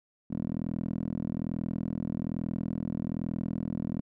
10% pulse tone with band-pass filter, 41.17 Hz, E1, 1 cent flat, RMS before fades -33 dBFS, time 0.3-4.01 s, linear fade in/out 10 ms, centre 230 Hz, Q 2, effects none

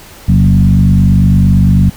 sine tone with frequency modulation, 130 Hz, C3, 11 cents flat, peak -4 dBFS, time 0.28-1.9 s, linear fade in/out 10 ms, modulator 48.9 Hz, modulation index 1.6, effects pink hiss -35 dBFS RMS until 1.96 s

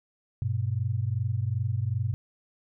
sine tone pair together, 99.18 / 121.8 Hz, G2 / B2, +21 / -24 cents, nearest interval major third, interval 355 cents, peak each -28 dBFS, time 0.42-2.14 s, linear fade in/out 0 ms, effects none

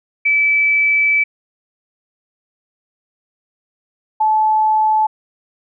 sine tone pair in turn, 2307 / 866.1 Hz, D7 / A5, -31 / -28 cents, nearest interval octave + perfect fourth, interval 1697 cents, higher first, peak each -11 / -11 dBFS, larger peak neither, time 0.25-1.24 / 4.2-5.07 s, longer first, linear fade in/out 10 ms, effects none

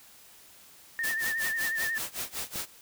sine tone with vibrato, 1800 Hz, A6, 39 cents sharp, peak -28 dBFS, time 0.99-1.98 s, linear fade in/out 0 ms, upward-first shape triangle, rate 11 Hz, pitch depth 64 cents each way
white noise with tremolo, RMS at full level -33 dBFS, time 1.03-2.66 s, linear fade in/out 10 ms, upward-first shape sine, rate 5.3 Hz, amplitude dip 95%
click, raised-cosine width 2 ms, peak -29 dBFS, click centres 2.558 s
effects white hiss -54 dBFS RMS until 2.81 s

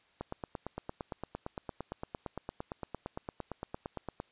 click train, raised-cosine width 1 ms, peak -23 dBFS, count 36, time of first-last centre 0.21-4.201 s, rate 8.77 Hz, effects white hiss -67 dBFS RMS until 4.31 s + resampled to 8000 Hz

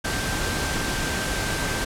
sine tone in noise, 1568 Hz, G6, in tune, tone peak -32 dBFS, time 0.04-1.85 s, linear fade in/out 10 ms, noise pink, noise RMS -26 dBFS, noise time 0.04-1.85 s, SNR -9 dB, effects low-pass 10000 Hz 12 dB/octave

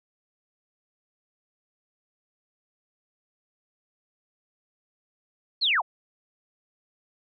sine linear sweep, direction down, 4456 to 587.3 Hz, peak -20 dBFS, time 5.61-5.82 s, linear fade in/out 20 ms, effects none

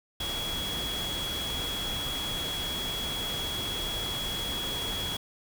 sine tone in noise, 3339 Hz, G#7, 9 cents sharp, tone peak -32 dBFS, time 0.2-5.17 s, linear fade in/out 5 ms, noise pink, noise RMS -36 dBFS, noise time 0.2-5.17 s, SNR +1 dB, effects none

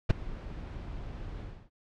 brown noise with ADSR envelope, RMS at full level -18 dBFS, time 0.09-1.7 s, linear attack 14 ms, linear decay 12 ms, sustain -22 dB, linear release 300 ms, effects low-pass 4000 Hz 12 dB/octave

